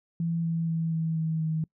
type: tone with pitch steps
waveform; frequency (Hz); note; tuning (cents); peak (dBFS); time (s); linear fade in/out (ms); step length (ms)
sine; 167 / 165.27 / 163.56 / 161.87 / 160.2 / 158.54; E3 / E3 / E3 / E3 / E3 / D#3; +23 / +5 / -13 / -31 / -49 / +33; -25; 0.2-1.64; 2; 240
effects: noise-tail reverb RT60 0.1 s tail -25 dB re dry